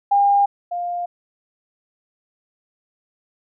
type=tone pair in turn; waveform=sine; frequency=805 / 702.5 Hz; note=G5 / F5; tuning=+46 / +10 cents; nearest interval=major second; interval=236 cents; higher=first; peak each=-12 / -22 dBFS; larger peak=first; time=0.11-0.46 / 0.71-1.06 s; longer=neither; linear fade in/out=10 ms; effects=none